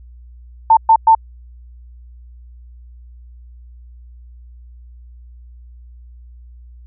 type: tone bursts at uneven times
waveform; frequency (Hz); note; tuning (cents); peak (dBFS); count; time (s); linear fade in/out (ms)
sine; 895; A5; +29; -5; 3; 0.7-0.77 / 0.89-0.96 / 1.07-1.15; 5
effects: added 60 Hz sine -37 dBFS peak until 6.86 s